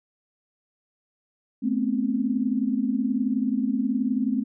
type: tone cluster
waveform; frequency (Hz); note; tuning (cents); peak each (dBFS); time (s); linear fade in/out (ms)
sine; 216.7 / 248.8 / 267.6; A3 / B3 / C4; -26 / +13 / +39; -26; 1.62-4.44; 20
effects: none